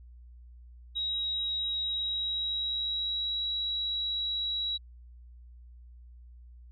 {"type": "tone with pitch glide", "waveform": "sine", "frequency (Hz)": [3826, 3884], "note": ["A#7", "B7"], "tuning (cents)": [44, -30], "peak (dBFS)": -29, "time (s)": [0.95, 4.78], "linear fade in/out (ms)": 20, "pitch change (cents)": 26, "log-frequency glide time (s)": [1.87, 3.45], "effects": ["added 60 Hz sine -48 dBFS peak until 6.71 s"]}